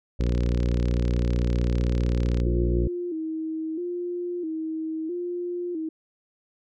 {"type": "harmonic tone", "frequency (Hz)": 59.7, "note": "A#1", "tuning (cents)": 42, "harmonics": [1, 2, 3, 4, 5, 6, 7, 8, 9], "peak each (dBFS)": [-22, -28, -32, -34, -36, -38, -39, -40, -41], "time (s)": [0.19, 2.88], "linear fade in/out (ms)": 10}
{"type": "click train", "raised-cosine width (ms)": 0.2, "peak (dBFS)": -21, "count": 79, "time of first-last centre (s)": [0.21, 2.401], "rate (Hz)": 35.6}
{"type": "tone with vibrato", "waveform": "sine", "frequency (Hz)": 334.8, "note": "E4", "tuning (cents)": 27, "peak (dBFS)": -27, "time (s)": [2.46, 5.89], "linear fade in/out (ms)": 5, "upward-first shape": "square", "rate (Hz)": 0.76, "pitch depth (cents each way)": 88}
{"effects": []}